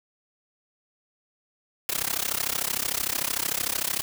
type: noise with amplitude modulation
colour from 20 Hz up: white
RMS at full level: -24 dBFS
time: 1.89-4.02 s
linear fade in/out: 0 ms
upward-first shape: sine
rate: 33.3 Hz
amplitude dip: 95%
effects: none